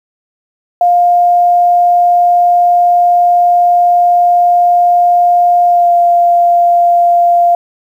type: tone with pitch glide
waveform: sine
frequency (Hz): 704 to 695.5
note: F5 to F5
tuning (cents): +14 to -7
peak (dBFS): -5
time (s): 0.81-7.55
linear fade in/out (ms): 2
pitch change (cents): -21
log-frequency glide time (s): 5.65-5.92
effects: 7-bit